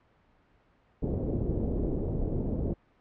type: low-pass noise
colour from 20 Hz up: pink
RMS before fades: -30 dBFS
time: 1.02-2.74 s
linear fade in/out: 10 ms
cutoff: 490 Hz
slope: 24 dB/octave
effects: pink hiss -65 dBFS RMS until 3 s + low-pass 2000 Hz 12 dB/octave